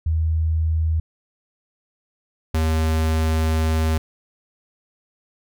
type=tone pair in turn; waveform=sine / square; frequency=80 / 79.58 Hz; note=D#2 / D#2; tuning=+49 / +40 cents; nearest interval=unison; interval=9 cents; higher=first; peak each=-17 / -18 dBFS; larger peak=first; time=0.06-1 / 2.54-3.98 s; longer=second; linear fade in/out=5 ms; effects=none